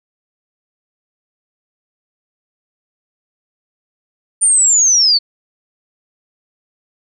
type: linear sweep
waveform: sine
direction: down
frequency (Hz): 9140 to 4368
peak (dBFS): -8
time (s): 4.41-5.19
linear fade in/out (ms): 20
effects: none